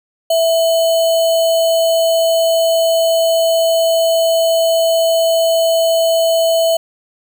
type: tone with sample-and-hold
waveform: sine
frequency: 659.3 Hz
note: E5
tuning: in tune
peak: -10 dBFS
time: 0.3-6.77 s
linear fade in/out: 5 ms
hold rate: 3675 Hz
effects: none